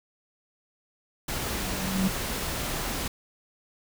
pink noise, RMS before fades -31 dBFS, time 1.28-3.08 s, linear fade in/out 5 ms
sine tone with exponential growth, 190.3 Hz, F#3, 49 cents sharp, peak -20 dBFS, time 1.34-2.08 s, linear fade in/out 5 ms, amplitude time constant 160 ms
effects none

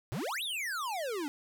square exponential two-way sweep, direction up then down, 103.83 to 3951 to 274.6 Hz, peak -34 dBFS, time 0.12-1.28 s, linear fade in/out 0 ms, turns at 0.43 s, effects none

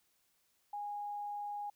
sine tone, 823 Hz, G#5, 16 cents flat, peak -38 dBFS, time 0.73-1.7 s, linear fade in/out 5 ms, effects white hiss -75 dBFS RMS until 1.75 s

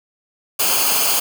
white noise with comb filter, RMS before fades -17 dBFS, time 0.59-1.2 s, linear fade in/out 10 ms, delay 0.53 ms, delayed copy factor -0.7, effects none

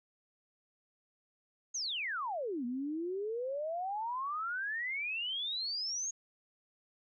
sine exponential two-way sweep, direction down then up, 6700 to 235.3 to 6700 Hz, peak -34 dBFS, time 1.74-6.11 s, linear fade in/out 10 ms, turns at 2.65 s, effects none

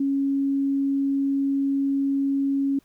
sine tone, 275.9 Hz, C#4, 8 cents flat, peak -20 dBFS, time 0-2.79 s, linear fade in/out 5 ms, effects pink hiss -63 dBFS RMS until 2.84 s

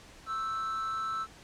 triangle tone with amplitude modulation, 1318.5 Hz, E6, in tune, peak -27 dBFS, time 0.26-1.27 s, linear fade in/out 50 ms, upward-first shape sine, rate 230 Hz, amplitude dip 50%, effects pink hiss -53 dBFS RMS until 1.43 s + low-pass 8000 Hz 12 dB/octave

